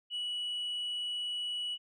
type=tone; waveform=sine; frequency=2939 Hz; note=F#7; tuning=12 cents flat; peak=-31 dBFS; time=0.1-1.78 s; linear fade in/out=50 ms; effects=tanh soft clip ceiling -32 dBFS